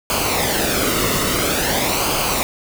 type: noise with flanger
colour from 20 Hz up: pink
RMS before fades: -19 dBFS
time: 0.1-2.43 s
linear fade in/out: 0 ms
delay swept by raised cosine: 0.53 to 1.25 ms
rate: 0.49 Hz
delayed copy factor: -0.6
effects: none